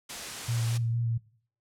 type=noise; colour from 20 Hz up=white; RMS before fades=-37 dBFS; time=0.09-0.78 s; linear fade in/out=10 ms
type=tone with vibrato; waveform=sine; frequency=116.5 Hz; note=A#2; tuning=1 cent flat; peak=-26 dBFS; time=0.48-1.18 s; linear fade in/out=10 ms; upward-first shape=square; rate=4.4 Hz; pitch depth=18 cents each way
effects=noise-tail reverb RT60 0.5 s tail -19 dB re dry + low-pass 9000 Hz 12 dB/octave